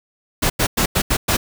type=noise bursts at uneven times; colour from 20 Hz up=pink; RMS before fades=-17 dBFS; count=6; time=0.42-0.5 / 0.59-0.67 / 0.77-0.86 / 0.95-1.02 / 1.1-1.17 / 1.28-1.37 s; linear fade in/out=10 ms; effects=none